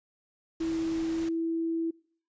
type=tone with pitch glide; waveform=sine; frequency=326.6 to 329.4 Hz; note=E4 to E4; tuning=-16 to -1 cents; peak=-27 dBFS; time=0.6-1.91 s; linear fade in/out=10 ms; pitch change=+15 cents; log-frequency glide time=1.1-1.27 s
type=noise; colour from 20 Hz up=pink; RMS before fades=-44 dBFS; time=0.6-1.29 s; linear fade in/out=5 ms
effects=noise-tail reverb RT60 0.5 s tail -24 dB re dry + resampled to 16000 Hz